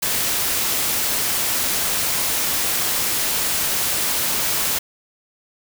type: noise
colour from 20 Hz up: white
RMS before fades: -21 dBFS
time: 0.02-4.79 s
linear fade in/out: 10 ms
effects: none